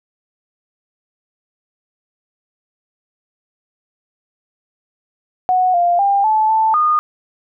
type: tone with pitch steps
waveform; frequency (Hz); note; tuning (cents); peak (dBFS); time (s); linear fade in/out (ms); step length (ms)
sine; 737 / 698 / 798 / 868 / 881 / 1225; F#5 / F5 / G5 / A5 / A5 / D#6; -7 / -1 / +31 / -24 / +2 / -27; -11; 5.49-6.99; 0; 250
effects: none